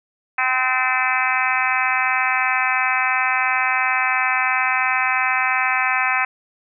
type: harmonic tone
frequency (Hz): 257.1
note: C4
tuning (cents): -30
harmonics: 3 / 4 / 5 / 6 / 7 / 8 / 9 / 10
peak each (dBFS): -25 / -25 / -25 / -25 / -25 / -25 / -25 / -25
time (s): 0.38-6.25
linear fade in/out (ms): 5
effects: none